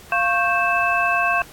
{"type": "tone cluster", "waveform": "sine", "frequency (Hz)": [695, 1096, 1568, 2628], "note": ["F5", "C#6", "G6", "E7"], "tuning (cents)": [-9, -20, 0, -6], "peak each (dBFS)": -22, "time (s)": [0.12, 1.42], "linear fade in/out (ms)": 2, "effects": ["pink hiss -44 dBFS RMS until 1.52 s", "AAC 64 kbps"]}